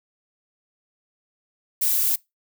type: noise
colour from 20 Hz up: violet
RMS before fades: -21 dBFS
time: 1.81-2.16 s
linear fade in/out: 10 ms
effects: noise-tail reverb RT60 0.2 s tail -23 dB re dry